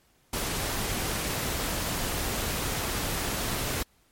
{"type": "noise", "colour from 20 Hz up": "pink", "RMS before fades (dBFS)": -30, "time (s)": [0.33, 3.83], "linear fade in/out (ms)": 5, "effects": ["pink hiss -65 dBFS RMS until 4.11 s", "MP3 64 kbps"]}